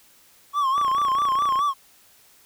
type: tone with vibrato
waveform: triangle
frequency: 1108.7 Hz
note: C#6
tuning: in tune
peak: -17 dBFS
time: 0.53-1.74 s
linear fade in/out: 50 ms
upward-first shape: sine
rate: 4.7 Hz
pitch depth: 100 cents each way
type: click train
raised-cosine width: 0.5 ms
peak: -20 dBFS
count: 25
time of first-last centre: 0.78-1.591 s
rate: 29.6 Hz
effects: white hiss -55 dBFS RMS until 2.45 s